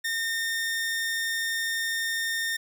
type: tone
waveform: sawtooth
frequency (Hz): 1824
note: A#6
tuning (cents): -38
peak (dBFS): -23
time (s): 0.04-2.57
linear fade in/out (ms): 10
effects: none

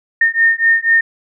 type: beating tone pair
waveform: sine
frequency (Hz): 1825 / 1829.1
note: A#6 / A#6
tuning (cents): -37 / -33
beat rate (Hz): 4.1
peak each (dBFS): -13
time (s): 0.21-1.01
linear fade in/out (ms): 5
effects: none

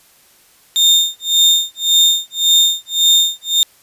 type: tone with tremolo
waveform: 35% pulse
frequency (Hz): 3642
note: A#7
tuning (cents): -41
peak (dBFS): -5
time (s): 0.76-3.63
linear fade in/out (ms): 0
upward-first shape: sine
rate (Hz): 1.8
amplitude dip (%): 100
effects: white hiss -50 dBFS RMS until 3.82 s + resampled to 32000 Hz

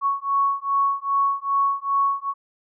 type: beating tone pair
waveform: sine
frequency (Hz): 1108.7 / 1111.2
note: C#6 / C#6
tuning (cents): 0 / +4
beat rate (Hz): 2.5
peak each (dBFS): -22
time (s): 0.01-2.34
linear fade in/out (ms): 50
effects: none

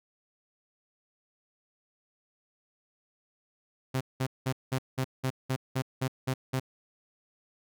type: tone bursts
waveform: sawtooth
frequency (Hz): 130.81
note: C3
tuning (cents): 0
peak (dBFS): -23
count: 11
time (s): 3.94-6.599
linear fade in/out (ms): 10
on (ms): 69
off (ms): 190
effects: none

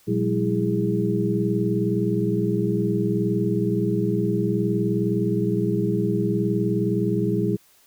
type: tone cluster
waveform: sine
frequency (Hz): 119.2 / 181.4 / 200.8 / 329.9 / 409.5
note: A#2 / F#3 / G3 / E4 / G#4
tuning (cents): +39 / -34 / +42 / +1 / -24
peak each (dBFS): -26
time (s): 0.07-7.57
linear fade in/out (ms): 20
effects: white hiss -57 dBFS RMS until 7.86 s

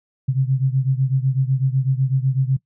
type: beating tone pair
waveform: sine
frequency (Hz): 130 / 138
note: C3 / C#3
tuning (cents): -11 / -7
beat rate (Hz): 8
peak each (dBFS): -18 / -20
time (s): 0.28-2.57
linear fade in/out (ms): 10
effects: noise-tail reverb RT60 0.1 s tail -19 dB re dry

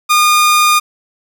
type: tone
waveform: sawtooth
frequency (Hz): 1218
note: D#6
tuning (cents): -37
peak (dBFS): -4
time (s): 0.09-0.8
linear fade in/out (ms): 20
effects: none

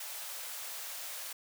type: high-pass noise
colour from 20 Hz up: white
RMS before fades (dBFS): -42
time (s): 0-1.33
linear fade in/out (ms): 5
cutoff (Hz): 500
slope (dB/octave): 48
effects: none

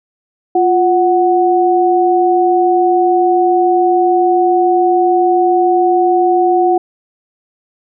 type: tone pair together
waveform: sine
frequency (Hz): 351 / 740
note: F4 / F#5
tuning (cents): +9 / 0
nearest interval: octave + minor second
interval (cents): 1291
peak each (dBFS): -11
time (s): 0.55-6.78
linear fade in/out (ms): 5
effects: none

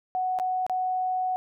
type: tone with dropouts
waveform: sine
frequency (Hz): 741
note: F#5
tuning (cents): +2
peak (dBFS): -24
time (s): 0.15-1.36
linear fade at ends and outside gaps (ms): 0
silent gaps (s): 0.388-0.398 / 0.665-0.697
effects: none

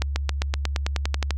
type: accelerating click train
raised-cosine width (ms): 0.2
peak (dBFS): -7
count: 13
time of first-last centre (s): 0.02-1.307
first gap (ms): 140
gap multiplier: 0.95
effects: added 70 Hz sine -24 dBFS peak until 1.37 s

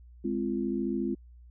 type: chord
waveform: sine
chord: F minor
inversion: first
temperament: equal with one note detuned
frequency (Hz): 207.7 / 261.6 / 342.8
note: Ab3 / C4 / F4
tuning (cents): 0 / 0 / -32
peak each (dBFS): -32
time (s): 0.24-1.15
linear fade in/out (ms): 10
effects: added 60 Hz sine -49 dBFS peak until 1.5 s

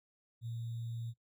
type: tone with sample-and-hold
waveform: sine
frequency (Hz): 115.8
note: A#2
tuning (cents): -11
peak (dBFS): -38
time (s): 0.41-1.14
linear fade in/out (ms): 50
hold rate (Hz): 3675
effects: noise-tail reverb RT60 0.1 s tail -19 dB re dry

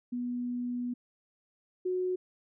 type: tone pair in turn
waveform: sine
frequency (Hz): 244.7 / 366.6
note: B3 / F#4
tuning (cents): -16 / -16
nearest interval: perfect fifth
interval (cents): 700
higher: second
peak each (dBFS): -31 / -28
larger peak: second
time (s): 0.12-0.94 / 1.85-2.16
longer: first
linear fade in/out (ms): 10
effects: none

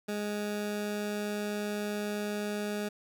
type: tone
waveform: 20% pulse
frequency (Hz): 207.7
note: G#3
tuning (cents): 0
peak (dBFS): -27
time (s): 0.08-2.89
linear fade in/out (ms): 10
effects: none

